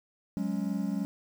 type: chord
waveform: triangle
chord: F# suspended second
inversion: none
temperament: just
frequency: 185 / 208.1 / 277.5 Hz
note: F#3 / G#3 / C#4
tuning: 0 / +4 / +2 cents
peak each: -31 / -30 / -33 dBFS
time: 0.37-1.05 s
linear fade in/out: 0 ms
effects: 9-bit